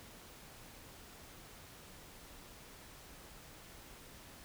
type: silence
effects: pink hiss -55 dBFS RMS until 4.44 s